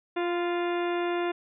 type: harmonic tone with a mistuned harmonic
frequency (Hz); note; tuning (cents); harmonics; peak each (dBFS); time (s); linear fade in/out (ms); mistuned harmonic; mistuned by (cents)
349.2; F4; 0; 1 / 2 / 3 / 4 / 5 / 6 / 7 / 8 / 10; -27 / -33 / -37 / -39 / -41 / -43 / -44 / -45 / -47; 0.16-1.32; 10; 3; -23
effects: none